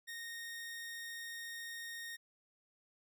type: tone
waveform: sawtooth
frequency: 1854 Hz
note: A#6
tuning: 10 cents flat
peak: -40 dBFS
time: 0.07-2.17 s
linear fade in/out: 20 ms
effects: none